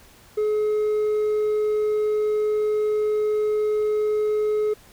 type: tone with hard clipping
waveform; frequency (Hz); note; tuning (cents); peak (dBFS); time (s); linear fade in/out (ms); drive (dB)
sine; 424.9; G#4; +40; -20; 0.37-4.74; 10; 2
effects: pink hiss -51 dBFS RMS until 4.92 s